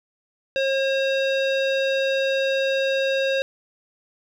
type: tone with low-pass filter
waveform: square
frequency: 539 Hz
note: C#5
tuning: 49 cents flat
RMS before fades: -22 dBFS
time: 0.56-3.42 s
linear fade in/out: 0 ms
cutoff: 3600 Hz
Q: 2.2
effects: 9-bit